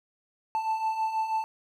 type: beating tone pair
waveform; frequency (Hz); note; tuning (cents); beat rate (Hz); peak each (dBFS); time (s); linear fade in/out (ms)
triangle; 877 / 883.2; A5 / A5; -6 / +6; 6.2; -32 / -25; 0.55-1.44; 0
effects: none